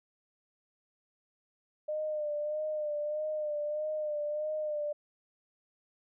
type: tone with vibrato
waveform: sine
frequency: 604 Hz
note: D5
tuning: 48 cents sharp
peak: -31 dBFS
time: 1.88-4.93 s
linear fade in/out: 10 ms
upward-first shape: sine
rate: 1.6 Hz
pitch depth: 37 cents each way
effects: none